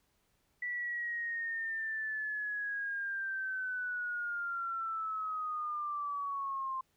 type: linear sweep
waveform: sine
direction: down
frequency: 1965 to 1047 Hz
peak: -34 dBFS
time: 0.62-6.81 s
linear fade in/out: 5 ms
effects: pink hiss -75 dBFS RMS until 6.96 s